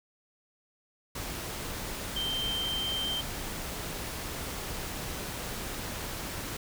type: tone in noise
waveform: sine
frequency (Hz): 3136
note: G7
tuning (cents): 0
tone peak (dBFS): -30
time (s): 2.16-3.21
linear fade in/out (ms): 5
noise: pink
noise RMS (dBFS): -37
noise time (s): 1.15-6.57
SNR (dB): +4
effects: none